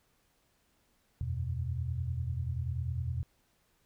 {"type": "chord", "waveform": "sine", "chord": "E suspended second", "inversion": "none", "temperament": "equal", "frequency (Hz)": [82.41, 92.5, 123.47], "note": ["E2", "F#2", "B2"], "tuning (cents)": [0, 0, 0], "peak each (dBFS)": [-35, -39, -35], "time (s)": [1.21, 3.23], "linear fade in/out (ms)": 0, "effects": ["pink hiss -72 dBFS RMS until 3.85 s"]}